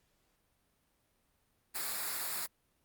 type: noise with comb filter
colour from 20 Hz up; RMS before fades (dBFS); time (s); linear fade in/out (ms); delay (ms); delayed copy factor
white; -37; 1.74-2.47; 20; 0.33; -0.6
effects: pink hiss -75 dBFS RMS until 2.84 s + Opus 48 kbps